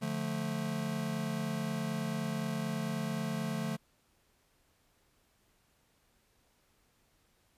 square chord, D minor, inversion none, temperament just, 146.83 / 176.2 / 220.2 Hz, D3 / F3 / A3, 0 / +16 / +2 cents, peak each -39 / -39 / -37 dBFS, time 0.01-3.77 s, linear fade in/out 20 ms, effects pink hiss -71 dBFS RMS until 7.57 s + resampled to 32000 Hz

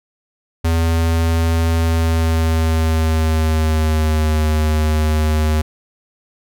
square tone with pitch glide, 82.41 to 77.34 Hz, E2 to D#2, 0 to -10 cents, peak -14 dBFS, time 0.64-5.62 s, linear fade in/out 10 ms, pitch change -110 cents, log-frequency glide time 1.78-4.43 s, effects none

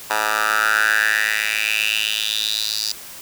10% pulse tone with high-pass filter sweep, 107.7 Hz, A2, 37 cents flat, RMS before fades -20 dBFS, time 0.1-2.92 s, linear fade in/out 5 ms, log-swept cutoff 1000 to 4800 Hz, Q 5.2, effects white hiss -37 dBFS RMS until 3.21 s

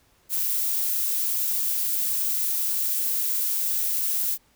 violet noise, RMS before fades -25 dBFS, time 0.29-4.38 s, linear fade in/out 50 ms, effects pink hiss -62 dBFS RMS until 4.55 s

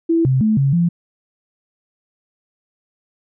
sine tone with pitch steps, 331.2 / 131 / 217 / 137.6 / 171.5 Hz, E4 / C3 / A3 / C#3 / F3, +8 / +2 / -24 / -12 / -31 cents, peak -12 dBFS, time 0.09-0.89 s, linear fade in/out 10 ms, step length 160 ms, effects none

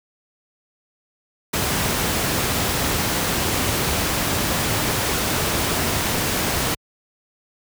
pink noise, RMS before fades -21 dBFS, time 1.53-6.75 s, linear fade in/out 10 ms, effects high-pass 60 Hz 12 dB/octave

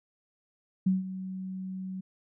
sine tone with ADSR envelope, 187.9 Hz, F#3, 27 cents sharp, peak -20 dBFS, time 0.86-2.01 s, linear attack 9 ms, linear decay 160 ms, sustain -14 dB, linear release 10 ms, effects none

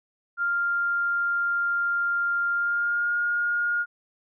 sine tone with pitch glide, 1396.9 to 1423.8 Hz, F6 to F6, 0 to +33 cents, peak -22 dBFS, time 0.37-3.86 s, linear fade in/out 50 ms, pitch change +33 cents, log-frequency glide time 2.52-3.15 s, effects none

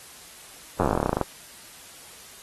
slowing click train, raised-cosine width 1 ms, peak -9 dBFS, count 19, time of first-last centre 0.8-1.213 s, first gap 10 ms, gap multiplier 1.09, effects white hiss -46 dBFS RMS until 2.42 s + AAC 32 kbps

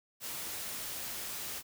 white noise, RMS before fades -40 dBFS, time 0.2-1.63 s, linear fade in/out 50 ms, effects none

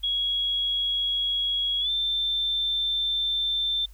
sine tone with pitch glide, 3322 to 3560 Hz, G#7 to A7, 0 to +20 cents, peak -23 dBFS, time 0.03-3.86 s, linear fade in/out 10 ms, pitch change +120 cents, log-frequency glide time 1.8-1.9 s, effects added 50 Hz sine -44 dBFS peak until 3.93 s + white hiss -61 dBFS RMS until 3.93 s

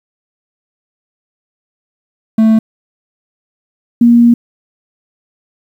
triangle / sine tone pair in turn, 221 / 236.7 Hz, A3 / A#3, +8 / +27 cents, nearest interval minor second, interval 119 cents, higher second, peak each -3 dBFS, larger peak neither, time 2.38-2.59 / 4.01-4.34 s, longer second, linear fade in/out 5 ms, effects 7-bit

